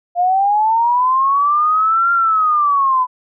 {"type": "linear two-way sweep", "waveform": "sine", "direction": "up then down", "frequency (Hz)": [694, 1391, 995], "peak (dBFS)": -11, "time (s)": [0.15, 3.07], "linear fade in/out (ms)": 50, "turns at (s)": 2.12, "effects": []}